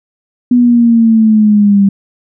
sine linear sweep, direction down, 246.9 to 196 Hz, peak -4 dBFS, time 0.51-1.89 s, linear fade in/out 5 ms, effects none

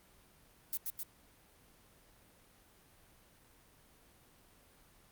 violet noise with echo, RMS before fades -36 dBFS, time 0.73-0.77 s, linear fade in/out 0 ms, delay 130 ms, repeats 2, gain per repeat -2 dB, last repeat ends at 1.03 s, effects pink hiss -64 dBFS RMS until 5.11 s + Opus 32 kbps

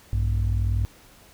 sine tone pair together, 59.24 / 100 Hz, A#1 / G2, +29 / +35 cents, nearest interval major sixth, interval 906 cents, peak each -21 dBFS, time 0.13-0.85 s, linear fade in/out 0 ms, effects tanh soft clip ceiling -17 dBFS + pink hiss -52 dBFS RMS until 1.33 s

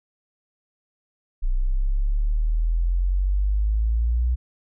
sine exponential sweep, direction up, 30.28 to 61.74 Hz, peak -18 dBFS, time 1.42-4.36 s, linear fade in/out 20 ms, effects none

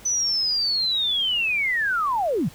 sine linear sweep, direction down, 6040 to 116.54 Hz, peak -20 dBFS, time 0.05-2.49 s, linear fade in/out 10 ms, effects pink hiss -47 dBFS RMS until 2.54 s

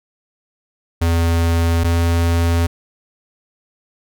square tone pair in turn, 83.8 / 84.53 Hz, E2 / E2, +29 / +44 cents, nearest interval unison, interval 15 cents, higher second, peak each -14 dBFS, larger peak neither, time 1.01-1.84 / 1.84-2.67 s, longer neither, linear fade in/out 10 ms, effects none

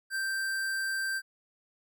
sine tone with hard clipping, 1568 Hz, G6, in tune, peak -31 dBFS, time 0.1-1.22 s, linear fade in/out 50 ms, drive 18 dB, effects none

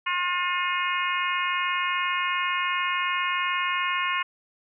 harmonic tone, 357.3 Hz, F4, 40 cents sharp, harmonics 3 / 4 / 5 / 6 / 7 / 8, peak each -27 / -33 / -32 / -31 / -32 / -33 dBFS, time 0.06-4.23 s, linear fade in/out 10 ms, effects none

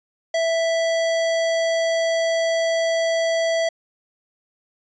square tone, 659.3 Hz, E5, in tune, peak -19 dBFS, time 0.34-3.69 s, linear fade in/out 5 ms, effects resampled to 16000 Hz

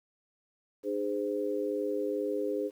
sine tone cluster, 301.6 / 411.8 / 514 Hz, D4 / G#4 / C5, +46 / -15 / -31 cents, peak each -35 / -32 / -34 dBFS, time 0.83-2.71 s, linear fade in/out 50 ms, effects 10-bit

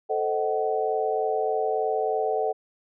sine chord, A diminished seventh, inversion none, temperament equal with one note detuned, 440 / 523.3 / 622.3 / 752.1 Hz, A4 / C5 / Eb5 / Gb5, 0 / 0 / 0 / +28 cents, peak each -26 / -32 / -30 / -27 dBFS, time 0.09-2.53 s, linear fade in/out 20 ms, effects none

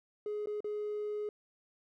triangle tone with dropouts, 419.2 Hz, G#4, 16 cents sharp, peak -31 dBFS, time 0.26-1.29 s, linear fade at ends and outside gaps 2 ms, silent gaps 0.459-0.471 / 0.605-0.644 s, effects tanh soft clip ceiling -30 dBFS

